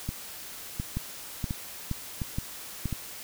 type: two click trains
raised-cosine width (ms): 5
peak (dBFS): -18 / -17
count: 5 / 5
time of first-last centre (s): 0.09-2.927 / 0.97-2.857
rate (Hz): 1.41 / 2.12
effects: white hiss -42 dBFS RMS until 3.23 s